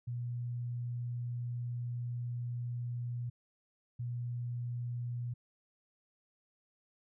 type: tone pair in turn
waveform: sine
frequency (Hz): 120.9 / 120.9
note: B2 / B2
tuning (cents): -36 / -36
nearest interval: unison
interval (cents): 0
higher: neither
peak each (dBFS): -35 / -35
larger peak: neither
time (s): 0.07-3.3 / 3.99-5.34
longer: first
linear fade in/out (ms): 10
effects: none